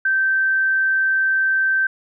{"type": "tone", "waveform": "sine", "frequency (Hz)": 1555, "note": "G6", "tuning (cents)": -14, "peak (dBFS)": -15, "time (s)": [0.05, 1.87], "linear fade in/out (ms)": 5, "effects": []}